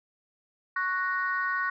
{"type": "chord", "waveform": "sine", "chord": "F# major", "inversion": "second", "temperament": "equal", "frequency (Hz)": [1108.7, 1480, 1864.7], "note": ["C#6", "F#6", "A#6"], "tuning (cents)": [0, 0, 0], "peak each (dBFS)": [-30, -29, -31], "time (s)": [0.76, 1.7], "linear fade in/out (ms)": 5, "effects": ["tanh soft clip ceiling -17 dBFS"]}